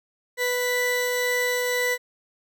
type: tone pair together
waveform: 40% pulse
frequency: 493.9 / 1977.5 Hz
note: B4 / B6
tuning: 0 / +2 cents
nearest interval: 2 octaves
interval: 2402 cents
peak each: -24 dBFS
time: 0.37-1.98 s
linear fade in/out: 50 ms
effects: none